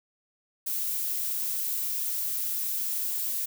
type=noise; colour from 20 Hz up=violet; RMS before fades=-30 dBFS; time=0.66-3.46 s; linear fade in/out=10 ms; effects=none